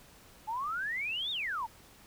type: exponential two-way sweep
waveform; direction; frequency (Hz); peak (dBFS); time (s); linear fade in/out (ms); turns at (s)
sine; up then down; 841 to 3759 to 841; -32; 0.47-1.67; 20; 1.31
effects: pink hiss -57 dBFS RMS until 2.06 s